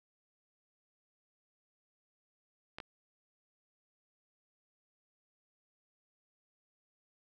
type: clicks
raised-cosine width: 0.3 ms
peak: -26 dBFS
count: 2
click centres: 2.785 / 2.802 s
effects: none